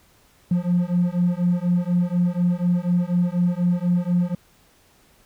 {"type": "beating tone pair", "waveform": "triangle", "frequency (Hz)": [174.61, 178.71], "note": ["F3", "F3"], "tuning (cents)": [0, 40], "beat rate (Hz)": 4.1, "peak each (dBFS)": -18, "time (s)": [0.51, 4.35], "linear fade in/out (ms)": 5, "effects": ["tanh soft clip ceiling -12 dBFS", "pink hiss -57 dBFS RMS until 5.25 s"]}